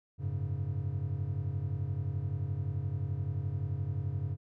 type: chord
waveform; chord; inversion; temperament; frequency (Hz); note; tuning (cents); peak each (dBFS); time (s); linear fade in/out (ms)
triangle; F# suspended second; none; just; 92.5 / 104.06 / 138.75; F#2 / G#2 / C#3; 0 / +4 / +2; -34; 0.18-4.37; 50
effects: none